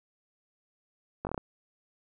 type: slowing click train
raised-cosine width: 1 ms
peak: -19 dBFS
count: 6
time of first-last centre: 1.25-1.378 s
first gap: 19 ms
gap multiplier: 1.15
effects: none